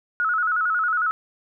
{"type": "tone with vibrato", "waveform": "sine", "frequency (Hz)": 1369, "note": "F6", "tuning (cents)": -35, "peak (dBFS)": -19, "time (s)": [0.2, 1.11], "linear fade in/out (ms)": 0, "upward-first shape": "square", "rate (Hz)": 11, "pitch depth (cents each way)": 91, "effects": []}